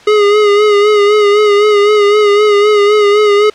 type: tone with vibrato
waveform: square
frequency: 415.3 Hz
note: G#4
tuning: in tune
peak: -6 dBFS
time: 0.07-3.5 s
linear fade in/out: 5 ms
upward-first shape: sine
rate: 3.9 Hz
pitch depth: 43 cents each way
effects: white hiss -38 dBFS RMS until 3.54 s + low-pass 4000 Hz 12 dB/octave